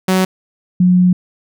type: tone pair in turn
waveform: sawtooth / sine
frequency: 187 / 180.73 Hz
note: F#3 / F#3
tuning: +19 / -40 cents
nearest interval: minor second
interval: 59 cents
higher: first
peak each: -7 dBFS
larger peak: neither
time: 0.08-0.25 / 0.8-1.13 s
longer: second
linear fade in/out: 5 ms
effects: none